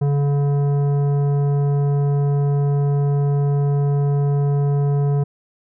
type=tone with tanh clipping; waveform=triangle; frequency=142.5 Hz; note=C#3; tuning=48 cents sharp; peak=-17 dBFS; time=0.01-5.24 s; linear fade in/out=10 ms; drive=16 dB; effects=none